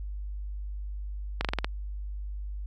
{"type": "slowing click train", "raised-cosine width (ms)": 0.3, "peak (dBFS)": -11, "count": 6, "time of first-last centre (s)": [1.41, 1.645], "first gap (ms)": 37, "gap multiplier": 1.12, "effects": ["added 50 Hz sine -33 dBFS peak until 2.66 s"]}